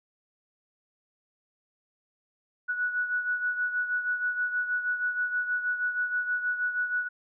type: beating tone pair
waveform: sine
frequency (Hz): 1471 / 1477.3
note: F#6 / F#6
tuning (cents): -11 / -3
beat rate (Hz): 6.3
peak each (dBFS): -27 / -34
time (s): 2.68-7.09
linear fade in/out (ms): 20
effects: none